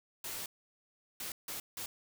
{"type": "noise bursts at uneven times", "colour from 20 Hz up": "white", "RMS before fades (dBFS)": -41, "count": 4, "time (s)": [[0.24, 0.46], [1.2, 1.32], [1.48, 1.6], [1.77, 1.86]], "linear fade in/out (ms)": 2, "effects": []}